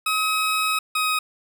20% pulse tone pair in turn, 1273 / 1259.8 Hz, D#6 / D#6, +39 / +21 cents, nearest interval unison, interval 18 cents, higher first, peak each -15 dBFS, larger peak neither, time 0.06-0.79 / 0.95-1.19 s, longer first, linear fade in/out 5 ms, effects none

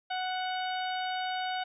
harmonic tone, 741 Hz, F#5, 2 cents sharp, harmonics 1 / 2 / 3 / 4 / 5 / 6, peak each -32 / -38 / -44 / -41 / -43 / -50 dBFS, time 0.1-1.64 s, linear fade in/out 10 ms, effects none

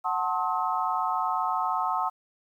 sine chord, F# diminished seventh, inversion none, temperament just, 740 / 888 / 1065.6 / 1278.7 Hz, F#5 / A5 / C6 / Eb6, 0 / +16 / +31 / +47 cents, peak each -30 dBFS, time 0.04-2.1 s, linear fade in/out 20 ms, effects 10-bit

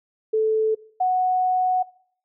sine tone pair in turn, 437.5 / 738.1 Hz, A4 / F#5, -10 / -4 cents, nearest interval major sixth, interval 906 cents, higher second, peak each -17 dBFS, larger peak neither, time 0.33-0.75 / 1-1.83 s, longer second, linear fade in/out 10 ms, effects noise-tail reverb RT60 0.6 s tail -21 dB re dry

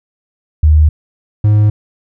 sine / triangle tone pair in turn, 76.6 / 105.53 Hz, D#2 / G#2, -27 / +28 cents, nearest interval tritone, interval 555 cents, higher second, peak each -4 dBFS, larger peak neither, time 0.63-0.89 / 1.44-1.7 s, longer neither, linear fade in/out 5 ms, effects none

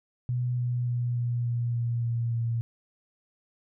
sine tone with pitch steps, 123.47 / 122.4 / 121.35 / 120.3 / 119.26 / 118.24 / 117.22 / 116.2 Hz, B2 / B2 / B2 / B2 / A#2 / A#2 / A#2 / A#2, 0 / -15 / -30 / -45 / +40 / +25 / +10 / -5 cents, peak -25 dBFS, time 0.29-2.61 s, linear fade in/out 0 ms, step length 290 ms, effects none

